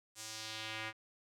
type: tone with band-pass filter sweep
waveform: square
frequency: 110 Hz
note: A2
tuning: in tune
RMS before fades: -44 dBFS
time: 0.15-0.93 s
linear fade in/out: 50 ms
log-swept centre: 7800 to 2000 Hz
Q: 1.5
effects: none